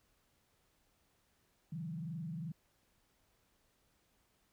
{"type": "tone with frequency modulation", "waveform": "sine", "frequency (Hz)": 163.1, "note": "E3", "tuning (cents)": -18, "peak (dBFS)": -39, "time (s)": [1.72, 2.52], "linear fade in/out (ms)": 5, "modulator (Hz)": 22.6, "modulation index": 0.9, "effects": ["pink hiss -75 dBFS RMS until 4.52 s"]}